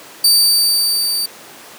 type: tone with level ramp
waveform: sawtooth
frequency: 4623 Hz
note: D8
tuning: 28 cents flat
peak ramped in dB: -5 to -14 dBFS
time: 0.24-1.26 s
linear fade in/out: 5 ms
effects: pink hiss -37 dBFS RMS until 1.78 s + high-pass 300 Hz 12 dB/octave